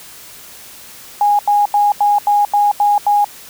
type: tone bursts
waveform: sine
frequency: 823 Hz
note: G#5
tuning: 16 cents flat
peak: -9 dBFS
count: 8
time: 1.21-3.245 s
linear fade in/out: 2 ms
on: 180 ms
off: 85 ms
effects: white hiss -37 dBFS RMS until 3.49 s